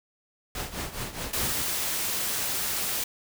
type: noise with tremolo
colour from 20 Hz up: pink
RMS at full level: -31 dBFS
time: 0.55-1.62 s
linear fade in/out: 2 ms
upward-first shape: triangle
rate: 4.8 Hz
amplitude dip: 80%
type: noise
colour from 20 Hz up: white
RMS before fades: -29 dBFS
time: 1.33-3.04 s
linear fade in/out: 5 ms
effects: none